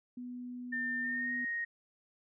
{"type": "tone", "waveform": "sine", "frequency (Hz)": 246.9, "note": "B3", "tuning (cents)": 0, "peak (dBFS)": -40, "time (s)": [0.17, 1.45], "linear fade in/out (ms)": 5}
{"type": "tone with pitch glide", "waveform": "sine", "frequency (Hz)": [1800, 1867.8], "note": ["A6", "A#6"], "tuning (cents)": [39, 3], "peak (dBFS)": -33, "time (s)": [0.72, 1.65], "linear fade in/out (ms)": 10, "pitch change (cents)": 64, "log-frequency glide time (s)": [1.01, 1.33]}
{"effects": []}